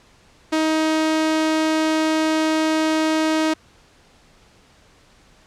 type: tone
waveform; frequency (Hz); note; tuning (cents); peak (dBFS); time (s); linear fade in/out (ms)
sawtooth; 315.1; D#4; +22; -13; 0.52-3.54; 10
effects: pink hiss -53 dBFS RMS until 5.46 s + low-pass 7000 Hz 12 dB/octave